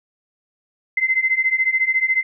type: beating tone pair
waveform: sine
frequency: 2055 / 2069 Hz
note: C7 / C7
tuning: -32 / -20 cents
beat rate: 14 Hz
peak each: -20 / -18 dBFS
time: 0.97-2.23 s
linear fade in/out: 5 ms
effects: none